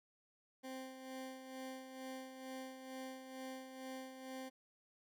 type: tone with tremolo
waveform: 20% pulse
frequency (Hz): 261.6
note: C4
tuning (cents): 0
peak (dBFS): -40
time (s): 0.63-4.5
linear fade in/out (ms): 20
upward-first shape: sine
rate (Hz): 2.2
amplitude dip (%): 55
effects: none